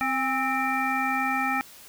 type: harmonic tone with a mistuned harmonic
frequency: 261.6 Hz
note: C4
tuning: in tune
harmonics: 1 / 3 / 5 / 7 / 9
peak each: -31 / -28 / -29 / -31 / -30 dBFS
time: 0.01-1.61 s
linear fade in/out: 0 ms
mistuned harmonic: 3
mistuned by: +49 cents
effects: white hiss -48 dBFS RMS until 1.88 s

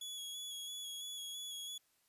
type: tone with vibrato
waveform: sawtooth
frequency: 3367 Hz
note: G#7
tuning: 23 cents sharp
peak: -40 dBFS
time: 0.01-1.78 s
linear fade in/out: 5 ms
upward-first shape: square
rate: 3 Hz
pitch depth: 17 cents each way
effects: white hiss -75 dBFS RMS until 2.08 s + resampled to 32000 Hz

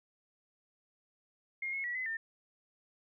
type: tone with pitch steps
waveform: sine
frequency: 2132 / 2177 / 1935 / 2029 / 1802 Hz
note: C7 / C#7 / B6 / B6 / A6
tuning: +32 / -32 / -36 / +46 / +41 cents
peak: -34 dBFS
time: 1.62-2.17 s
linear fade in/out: 5 ms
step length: 110 ms
effects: none

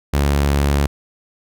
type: tone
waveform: sawtooth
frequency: 71 Hz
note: C#2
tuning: 42 cents sharp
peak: -10 dBFS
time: 0.13-0.87 s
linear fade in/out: 10 ms
effects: none

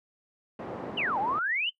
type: band-pass noise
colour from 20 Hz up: pink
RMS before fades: -38 dBFS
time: 0.59-1.39 s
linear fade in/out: 2 ms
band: 220 to 880 Hz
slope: 12 dB/octave
type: exponential two-way sweep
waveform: sine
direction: down then up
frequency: 3112 to 760 to 3112 Hz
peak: -26 dBFS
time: 0.97-1.7 s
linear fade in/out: 10 ms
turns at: 1.19 s
effects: noise-tail reverb RT60 0.1 s tail -18 dB re dry

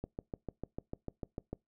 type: click train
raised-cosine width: 2 ms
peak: -25 dBFS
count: 11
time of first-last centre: 0.04-1.53 s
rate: 6.71 Hz
effects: noise-tail reverb RT60 0.2 s tail -24 dB re dry

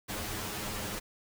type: noise with comb filter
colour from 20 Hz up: pink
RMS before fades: -37 dBFS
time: 0.08-1 s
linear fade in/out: 20 ms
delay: 9.6 ms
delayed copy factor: +1
effects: none

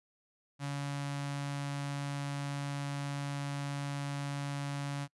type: tone with notch filter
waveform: sawtooth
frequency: 141.7 Hz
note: C#3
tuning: 38 cents sharp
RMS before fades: -37 dBFS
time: 0.59-5.08 s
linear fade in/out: 50 ms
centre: 410 Hz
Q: 1.6
effects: noise-tail reverb RT60 0.1 s tail -25 dB re dry + resampled to 24000 Hz

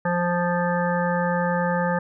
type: harmonic tone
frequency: 175.3 Hz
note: F3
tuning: 7 cents sharp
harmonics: 1 / 3 / 5 / 7 / 9 / 10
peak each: -24 / -25 / -27 / -31 / -32 / -32 dBFS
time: 0.05-1.99 s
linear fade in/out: 5 ms
effects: none

